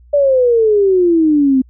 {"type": "exponential sweep", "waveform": "sine", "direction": "down", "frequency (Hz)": [587.3, 256.2], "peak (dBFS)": -8, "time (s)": [0.13, 1.62], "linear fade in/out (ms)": 10, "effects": ["added 60 Hz sine -41 dBFS peak until 1.69 s"]}